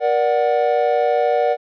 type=chord; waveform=triangle; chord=Bb augmented; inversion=none; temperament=equal with one note detuned; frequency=474.6 / 587.3 / 740 Hz; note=Bb4 / D5 / F#5; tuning=+31 / 0 / 0 cents; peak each=-17 dBFS; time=0-1.57 s; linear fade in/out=50 ms; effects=resampled to 11025 Hz